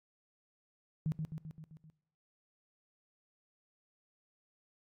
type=tone with echo; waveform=sine; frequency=156.3 Hz; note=D#3; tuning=8 cents sharp; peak=-30 dBFS; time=1.06-1.12 s; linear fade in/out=0 ms; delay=130 ms; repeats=6; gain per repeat=-4 dB; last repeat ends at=1.9 s; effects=noise-tail reverb RT60 0.8 s tail -21 dB re dry + AAC 48 kbps